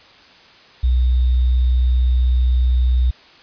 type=tone with sample-and-hold; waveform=sine; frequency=62.2 Hz; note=B1; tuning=13 cents sharp; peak=-12 dBFS; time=0.83-3.11 s; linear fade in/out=10 ms; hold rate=3675 Hz; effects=white hiss -46 dBFS RMS until 3.42 s + resampled to 11025 Hz